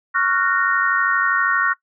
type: chord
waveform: sine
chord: Gb major seventh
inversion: second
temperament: just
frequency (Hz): 1110 / 1387.5 / 1480 / 1850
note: Db6 / F6 / Gb6 / Bb6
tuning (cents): +2 / -12 / 0 / -14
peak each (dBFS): -21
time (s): 0.14-1.74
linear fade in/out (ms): 20
effects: noise-tail reverb RT60 0.1 s tail -20 dB re dry